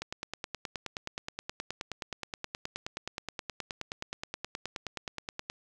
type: click train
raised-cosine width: 0.2 ms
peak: -18 dBFS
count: 53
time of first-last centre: 0.02-5.499 s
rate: 9.49 Hz
effects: none